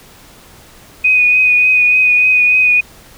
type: tone with vibrato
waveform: sine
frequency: 2489 Hz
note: D#7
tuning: in tune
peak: -7 dBFS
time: 1.04-2.81 s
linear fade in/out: 10 ms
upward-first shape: triangle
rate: 3.4 Hz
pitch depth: 24 cents each way
effects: pink hiss -41 dBFS RMS until 3.17 s